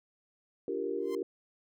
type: chord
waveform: sine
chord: G minor seventh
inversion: second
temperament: equal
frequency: 293.7 / 349.2 / 392 / 466.2 Hz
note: D4 / F4 / G4 / Bb4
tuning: 0 / 0 / 0 / 0 cents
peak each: -40 / -38 / -35 / -36 dBFS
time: 0.68-1.23 s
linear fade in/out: 2 ms
type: tone with exponential growth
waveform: sawtooth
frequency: 1040 Hz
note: C6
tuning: 11 cents flat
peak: -38 dBFS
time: 0.98-1.15 s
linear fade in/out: 2 ms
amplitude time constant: 35 ms
effects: none